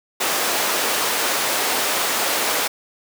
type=high-pass noise; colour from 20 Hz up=pink; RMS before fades=-21 dBFS; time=0.2-2.68 s; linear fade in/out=10 ms; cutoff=490 Hz; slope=12 dB/octave; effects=none